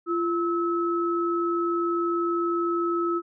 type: tone pair together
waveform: sine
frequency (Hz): 343.3 / 1296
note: F4 / E6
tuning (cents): -30 / -30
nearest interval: octave + major seventh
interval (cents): 2300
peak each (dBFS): -24 / -27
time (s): 0.06-3.22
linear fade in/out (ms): 50
effects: none